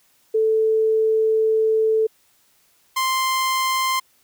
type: tone pair in turn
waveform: sine / sawtooth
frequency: 440 / 1046.5 Hz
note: A4 / C6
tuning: 0 / 0 cents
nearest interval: octave + minor third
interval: 1500 cents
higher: second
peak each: -15 dBFS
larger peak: neither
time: 0.34-2.07 / 2.96-4 s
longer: first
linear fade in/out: 10 ms
effects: white hiss -60 dBFS RMS until 4.23 s